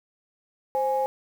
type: tone pair together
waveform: sine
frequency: 524.9 / 830.6 Hz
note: C5 / G#5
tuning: +5 / 0 cents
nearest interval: minor sixth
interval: 795 cents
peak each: -24 dBFS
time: 0.75-1.06 s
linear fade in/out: 0 ms
effects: tanh soft clip ceiling -14 dBFS + 8-bit